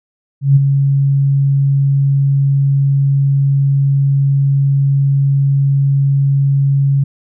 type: tone with ADSR envelope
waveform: sine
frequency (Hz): 138.59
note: C#3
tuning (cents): 0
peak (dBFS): -3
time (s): 0.41-7.04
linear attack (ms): 150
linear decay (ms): 21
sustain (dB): -6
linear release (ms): 8
effects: none